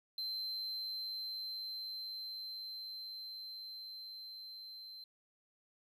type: tone with level ramp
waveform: triangle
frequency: 4102 Hz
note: C8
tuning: 35 cents flat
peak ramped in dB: -36 to -47 dBFS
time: 0.18-5.04 s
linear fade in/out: 2 ms
effects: none